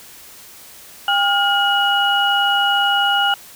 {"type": "tone cluster", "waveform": "sine", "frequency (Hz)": [802, 1415, 2909], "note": ["G5", "F6", "F#7"], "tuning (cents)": [39, 22, -30], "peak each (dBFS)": -18, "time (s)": [1.08, 3.34], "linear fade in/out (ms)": 2, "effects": ["white hiss -41 dBFS RMS until 3.55 s"]}